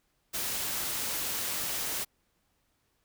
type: noise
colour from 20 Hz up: white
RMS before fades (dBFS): -33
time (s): 0.33-2.05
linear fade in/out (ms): 20
effects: pink hiss -74 dBFS RMS until 3.04 s